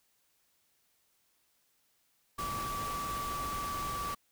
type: tone in noise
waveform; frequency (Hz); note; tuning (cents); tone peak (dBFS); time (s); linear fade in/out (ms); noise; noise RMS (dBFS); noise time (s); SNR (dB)
sine; 1154; D6; -31; -35; 2.38-4.15; 10; pink; -41; 2.38-4.15; +3
effects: white hiss -73 dBFS RMS until 4.31 s